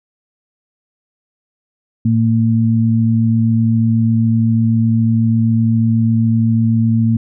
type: tone pair together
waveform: sine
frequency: 113.5 / 227 Hz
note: A#2 / A#3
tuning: -46 / -46 cents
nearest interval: octave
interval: 1200 cents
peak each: -13 dBFS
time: 2.05-7.17 s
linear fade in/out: 5 ms
effects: none